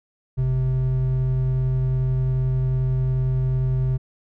triangle tone pair together, 46.85 / 129.4 Hz, F#1 / C3, +22 / -19 cents, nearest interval octave + tritone, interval 1759 cents, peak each -25 / -17 dBFS, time 0.37-3.98 s, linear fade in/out 20 ms, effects none

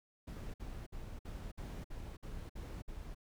brown noise bursts, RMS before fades -45 dBFS, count 9, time 0.27-3.148 s, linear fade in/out 10 ms, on 270 ms, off 56 ms, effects none

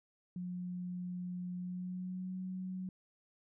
sine tone with pitch glide, 179.4 to 185.62 Hz, F3 to F#3, +47 to +6 cents, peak -38 dBFS, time 0.36-2.89 s, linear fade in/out 2 ms, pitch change +59 cents, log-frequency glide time 1.57-2.36 s, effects none

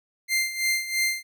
sawtooth tone with tremolo, 2093 Hz, C7, in tune, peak -17 dBFS, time 0.28-1.23 s, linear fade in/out 50 ms, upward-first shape sine, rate 3 Hz, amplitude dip 75%, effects none

